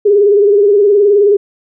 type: tone with vibrato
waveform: sine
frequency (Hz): 407.6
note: G#4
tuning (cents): -32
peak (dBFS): -5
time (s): 0.05-1.37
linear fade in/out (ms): 10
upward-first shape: sine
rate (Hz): 19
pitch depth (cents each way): 66
effects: none